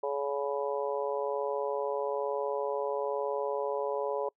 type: harmonic tone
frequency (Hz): 141.1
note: C#3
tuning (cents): +31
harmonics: 3 / 4 / 5 / 6 / 7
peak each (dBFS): -33 / -33 / -42 / -40 / -38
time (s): 0.03-4.29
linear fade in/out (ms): 5
effects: noise-tail reverb RT60 0.1 s tail -26 dB re dry